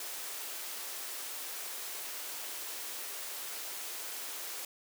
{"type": "high-pass noise", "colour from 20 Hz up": "white", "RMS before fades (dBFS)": -41, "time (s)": [0, 4.65], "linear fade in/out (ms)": 2, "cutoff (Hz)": 320, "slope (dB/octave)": 24, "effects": []}